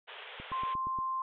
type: band-pass noise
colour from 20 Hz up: white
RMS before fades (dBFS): -47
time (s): 0.07-0.75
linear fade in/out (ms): 20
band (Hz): 410 to 3500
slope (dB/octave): 96
type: click train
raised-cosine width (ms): 3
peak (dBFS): -33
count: 6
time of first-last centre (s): 0.4-0.988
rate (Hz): 8.51
type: tone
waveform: sine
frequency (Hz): 1050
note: C6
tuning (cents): +6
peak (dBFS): -31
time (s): 0.52-1.22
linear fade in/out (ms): 2
effects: none